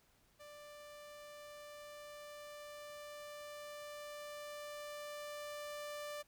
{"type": "tone with level ramp", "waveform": "sawtooth", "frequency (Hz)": 590, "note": "D5", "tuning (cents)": 8, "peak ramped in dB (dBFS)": [-49, -39], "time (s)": [0.39, 6.23], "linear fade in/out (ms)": 20, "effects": ["pink hiss -72 dBFS RMS until 6.27 s"]}